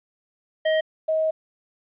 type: tone pair in turn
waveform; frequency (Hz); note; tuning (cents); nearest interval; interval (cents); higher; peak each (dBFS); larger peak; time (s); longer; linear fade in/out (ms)
square / sine; 630 / 633.3; D#5 / D#5; +21 / +30; unison; 9; second; -19; neither; 0.65-0.81 / 1.08-1.31; second; 10
effects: resampled to 8000 Hz + 10-bit